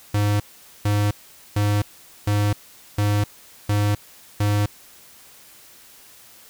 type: tone bursts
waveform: square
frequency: 103.3 Hz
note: G#2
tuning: 9 cents flat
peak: -18 dBFS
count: 7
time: 0.14-4.66 s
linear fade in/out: 5 ms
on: 260 ms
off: 450 ms
effects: white hiss -48 dBFS RMS until 6.49 s